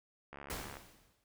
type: click train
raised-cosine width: 0.5 ms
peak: -32 dBFS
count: 32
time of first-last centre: 0.33-0.769 s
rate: 70.6 Hz
type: noise with exponential decay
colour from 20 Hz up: pink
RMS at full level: -39 dBFS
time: 0.5-1.24 s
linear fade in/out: 1 ms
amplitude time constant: 160 ms
effects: none